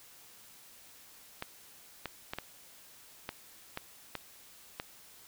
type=clicks; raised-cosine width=0.3 ms; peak=-20 dBFS; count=8; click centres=1.424 / 2.057 / 2.335 / 2.386 / 3.291 / 3.774 / 4.153 / 4.799 s; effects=white hiss -56 dBFS RMS until 5.27 s